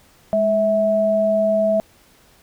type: tone pair together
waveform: sine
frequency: 207.5 / 652 Hz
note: G#3 / E5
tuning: -1 / -19 cents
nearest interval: octave + minor sixth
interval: 1982 cents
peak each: -23 / -15 dBFS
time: 0.33-1.8 s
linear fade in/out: 0 ms
effects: pink hiss -53 dBFS RMS until 2.42 s